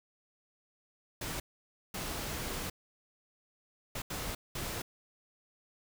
pink noise bursts at uneven times, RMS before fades -38 dBFS, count 5, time 1.21-1.4 / 1.94-2.7 / 3.95-4.02 / 4.1-4.35 / 4.55-4.82 s, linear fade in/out 5 ms, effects none

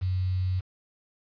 sine tone with quantisation, 92.5 Hz, F#2, in tune, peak -24 dBFS, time 0.01-0.61 s, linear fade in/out 20 ms, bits 8, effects resampled to 11025 Hz

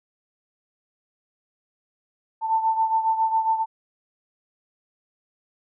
sine beating tone pair, 889 / 896.3 Hz, A5 / A5, +18 / +32 cents, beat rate 7.3 Hz, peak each -20 / -26 dBFS, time 2.41-3.66 s, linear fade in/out 50 ms, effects none

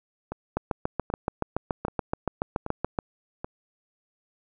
two click trains, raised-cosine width 1 ms, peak -11 / -18 dBFS, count 18 / 5, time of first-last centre 0.57-2.988 / 0.32-3.445 s, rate 7.03 / 1.28 Hz, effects none

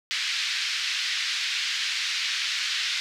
white band-pass noise, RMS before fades -28 dBFS, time 0.11-3 s, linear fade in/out 0 ms, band 1700 to 4800 Hz, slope 24 dB/octave, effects none

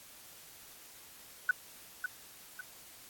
sine tone with echo, 1491 Hz, F#6, 13 cents sharp, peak -23 dBFS, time 1.49-1.51 s, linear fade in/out 2 ms, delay 550 ms, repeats 2, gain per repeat -8 dB, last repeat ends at 2.61 s, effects white hiss -54 dBFS RMS until 3.09 s + AAC 64 kbps

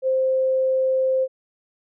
sine tone, 523.3 Hz, C5, in tune, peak -17 dBFS, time 0.02-1.28 s, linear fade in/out 50 ms, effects none

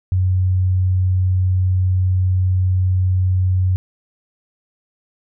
sine tone, 92.5 Hz, F#2, in tune, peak -13 dBFS, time 0.12-3.76 s, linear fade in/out 0 ms, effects none

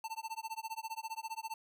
square tone with tremolo, 892 Hz, A5, 23 cents sharp, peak -37 dBFS, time 0.04-1.54 s, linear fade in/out 2 ms, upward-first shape sine, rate 15 Hz, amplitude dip 100%, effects none

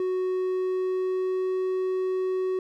triangle tone with pitch glide, 370 to 373 Hz, F#4 to F#4, 0 to +14 cents, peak -22 dBFS, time 0-2.59 s, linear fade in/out 2 ms, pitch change +14 cents, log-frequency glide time 0.17-1.56 s, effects none

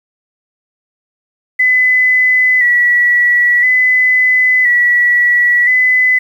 sine tone with vibrato, 1975.5 Hz, B6, in tune, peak -7 dBFS, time 1.59-6.19 s, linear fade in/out 10 ms, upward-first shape square, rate 0.49 Hz, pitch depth 31 cents each way, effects 7-bit

